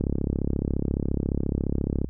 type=click train; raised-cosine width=3 ms; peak=-12 dBFS; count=71; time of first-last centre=0.01-2.045 s; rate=34.4 Hz; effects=added 64 Hz sine -35 dBFS peak until 2.09 s